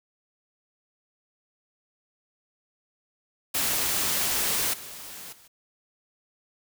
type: noise with level steps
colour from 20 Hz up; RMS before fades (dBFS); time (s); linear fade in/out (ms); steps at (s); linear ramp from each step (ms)
white; -26 / -41 / -54; 3.54-5.48; 10; 4.73 / 5.32; 10
effects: none